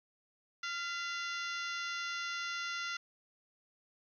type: harmonic tone with a mistuned harmonic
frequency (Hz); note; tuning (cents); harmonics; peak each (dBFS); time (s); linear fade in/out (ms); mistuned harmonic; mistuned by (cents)
694; F5; -11; 2 / 3 / 4 / 5 / 6 / 7 / 8 / 9; -39 / -43 / -45 / -47 / -49 / -50 / -51 / -52; 0.63-2.97; 5; 3; -50
effects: 12-bit